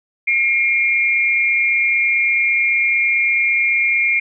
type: tone pair together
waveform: sine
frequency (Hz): 2148 / 2377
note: C7 / D7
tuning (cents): +45 / +20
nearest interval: major second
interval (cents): 175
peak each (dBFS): -16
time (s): 0.27-4.2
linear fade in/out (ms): 10
effects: none